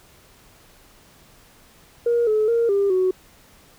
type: tone with pitch steps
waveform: sine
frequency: 472.9 / 429.9 / 465.4 / 399 / 371.4 Hz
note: A#4 / A4 / A#4 / G4 / F#4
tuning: +25 / -40 / -3 / +31 / +7 cents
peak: -15 dBFS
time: 2.06-3.11 s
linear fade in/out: 5 ms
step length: 210 ms
effects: tanh soft clip ceiling -12 dBFS + pink hiss -52 dBFS RMS until 3.78 s